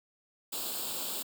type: noise with comb filter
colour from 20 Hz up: white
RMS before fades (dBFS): -36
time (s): 0.52-1.23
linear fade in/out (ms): 10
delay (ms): 0.25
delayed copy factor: +0.75
effects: high-pass 200 Hz 12 dB/octave